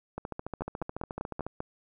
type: two click trains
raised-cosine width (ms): 1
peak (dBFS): -21 / -19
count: 19 / 6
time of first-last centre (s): 0.18-1.466 / 0.62-1.604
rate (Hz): 14 / 5.08
effects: none